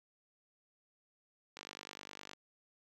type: click train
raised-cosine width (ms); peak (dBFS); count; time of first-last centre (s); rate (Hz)
0.2; -29; 39; 1.57-2.333; 49.8
effects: high-pass 150 Hz 12 dB/octave + 11-bit